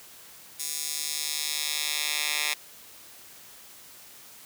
10% pulse tone with high-pass filter sweep, 150 Hz, D3, 37 cents sharp, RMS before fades -30 dBFS, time 0.59-2.54 s, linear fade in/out 10 ms, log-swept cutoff 6700 to 2400 Hz, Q 1.1, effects white hiss -49 dBFS RMS until 4.45 s + high-pass 60 Hz 12 dB/octave

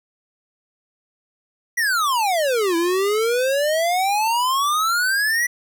square exponential two-way sweep, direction down then up, 1975.5 to 329.6 to 1975.5 Hz, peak -18 dBFS, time 1.77-5.47 s, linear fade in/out 10 ms, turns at 2.76 s, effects none

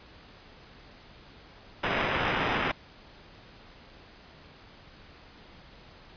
white noise with sample-and-hold, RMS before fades -28 dBFS, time 1.83-2.72 s, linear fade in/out 10 ms, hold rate 4410 Hz, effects pink hiss -52 dBFS RMS until 6.16 s + resampled to 11025 Hz

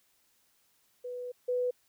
sine tone pair in turn, 493.9 / 495.8 Hz, B4 / B4, 0 / +7 cents, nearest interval unison, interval 7 cents, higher second, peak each -36 / -27 dBFS, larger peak second, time 1.04-1.32 / 1.48-1.71 s, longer first, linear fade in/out 10 ms, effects white hiss -70 dBFS RMS until 1.88 s

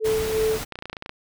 sine tone with tremolo, 438.3 Hz, A4, 7 cents flat, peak -18 dBFS, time 0-0.6 s, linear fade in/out 50 ms, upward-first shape sine, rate 2.8 Hz, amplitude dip 55%
pink noise, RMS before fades -31 dBFS, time 0.04-0.65 s, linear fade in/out 20 ms
clicks, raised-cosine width 0.3 ms, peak -18 dBFS, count 11, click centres 0.723 / 0.756 / 0.789 / 0.824 / 0.856 / 0.898 / 0.93 / 0.968 / 1.024 / 1.061 / 1.094 s
effects none

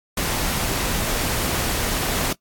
pink noise, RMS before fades -23 dBFS, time 0.17-2.33 s, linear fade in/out 5 ms, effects noise-tail reverb RT60 0.1 s tail -20 dB re dry + AAC 64 kbps

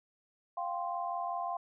sine chord, F suspended second, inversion none, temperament equal, 698.5 / 784 / 1046.5 Hz, F5 / G5 / C6, 0 / 0 / 0 cents, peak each -36 / -39 / -38 dBFS, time 0.57-1.57 s, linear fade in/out 5 ms, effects none

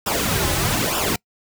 pink noise with flanger, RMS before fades -21 dBFS, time 0.06-1.16 s, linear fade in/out 5 ms, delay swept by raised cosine 0.47 to 4.37 ms, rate 1.1 Hz, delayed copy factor -0.75, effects noise-tail reverb RT60 0.1 s tail -26 dB re dry

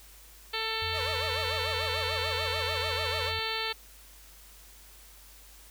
harmonic tone, 444.6 Hz, A4, 18 cents sharp, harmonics 1 / 2 / 3 / 4 / 5 / 6 / 7 / 8 / 9 / 10, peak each -39 / -39 / -39 / -39 / -39 / -39 / -39 / -39 / -39 / -39 dBFS, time 0.53-3.73 s, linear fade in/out 10 ms
sine tone, 87.31 Hz, F2, in tune, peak -37 dBFS, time 0.82-3.39 s, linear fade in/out 0 ms
sawtooth tone with vibrato, 554.4 Hz, C#5, in tune, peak -32 dBFS, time 0.92-3.33 s, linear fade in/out 50 ms, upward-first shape sine, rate 6.8 Hz, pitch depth 250 cents each way
effects added 50 Hz sine -54 dBFS peak until 5.7 s + white hiss -54 dBFS RMS until 5.7 s

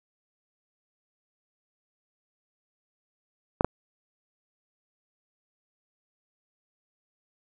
clicks, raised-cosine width 1 ms, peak -7 dBFS, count 2, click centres 3.609 / 3.646 s, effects none

